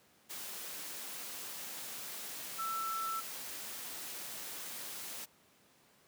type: tone in noise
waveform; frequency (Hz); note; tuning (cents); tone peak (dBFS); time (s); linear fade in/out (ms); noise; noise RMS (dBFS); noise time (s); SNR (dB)
sine; 1328; E6; +12; -35; 2.58-3.21; 20; white; -44; 0.29-5.26; +6
effects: pink hiss -66 dBFS RMS until 6.07 s + high-pass 150 Hz 12 dB/octave